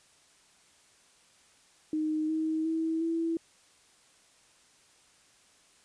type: tone with pitch steps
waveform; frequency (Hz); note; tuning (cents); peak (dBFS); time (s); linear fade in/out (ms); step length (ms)
sine; 310 / 316.5 / 323.2 / 330; D#4 / D#4 / E4 / E4; -6 / +30 / -34 / +2; -27; 1.93-3.37; 2; 360
effects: white hiss -62 dBFS RMS until 5.84 s + resampled to 22050 Hz